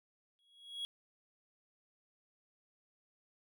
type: tone with exponential growth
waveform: triangle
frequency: 3322 Hz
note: G#7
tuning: in tune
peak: -34 dBFS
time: 0.39-0.85 s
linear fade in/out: 0 ms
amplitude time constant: 99 ms
effects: none